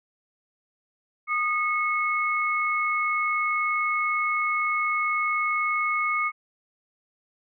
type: tone pair together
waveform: sine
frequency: 1228.5 / 2189 Hz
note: D#6 / C#7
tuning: -22 / -22 cents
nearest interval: minor seventh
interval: 1000 cents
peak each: -25 dBFS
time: 1.27-6.32 s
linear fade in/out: 50 ms
effects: none